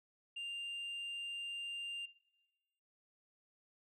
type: tone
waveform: sine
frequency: 2794 Hz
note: F7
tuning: in tune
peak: -38 dBFS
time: 0.36-2.06 s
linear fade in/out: 10 ms
effects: noise-tail reverb RT60 1.0 s tail -19 dB re dry + tanh soft clip ceiling -40 dBFS